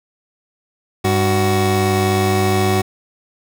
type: tone pair together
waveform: 25% pulse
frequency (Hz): 99.11 / 374.2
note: G2 / F#4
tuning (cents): +20 / +20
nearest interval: octave + major seventh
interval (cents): 2300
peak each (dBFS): -13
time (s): 1.04-2.82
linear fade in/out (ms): 10
effects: none